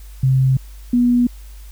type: tone pair in turn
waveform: sine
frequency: 131.8 / 243.4 Hz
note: C3 / B3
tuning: +13 / -25 cents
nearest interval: major seventh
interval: 1062 cents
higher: second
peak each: -11 dBFS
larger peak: neither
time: 0.23-0.57 / 0.93-1.27 s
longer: neither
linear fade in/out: 5 ms
effects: added 50 Hz sine -34 dBFS peak until 1.71 s + white hiss -49 dBFS RMS until 1.71 s